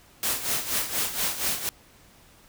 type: noise with tremolo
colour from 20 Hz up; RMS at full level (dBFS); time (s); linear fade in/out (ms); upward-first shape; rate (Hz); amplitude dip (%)
white; -25; 0.23-1.69; 0; sine; 4.2; 70
effects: pink hiss -55 dBFS RMS until 2.48 s